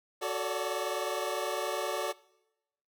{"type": "chord", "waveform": "25% pulse", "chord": "D major seventh", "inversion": "first", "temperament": "equal with one note detuned", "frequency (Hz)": [370, 440, 567.7, 587.3], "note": ["F#4", "A4", "C#5", "D5"], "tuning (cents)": [0, 0, 41, 0], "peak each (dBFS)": -33, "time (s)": [0.21, 2.13], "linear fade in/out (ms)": 20, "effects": ["noise-tail reverb RT60 0.9 s tail -22 dB re dry"]}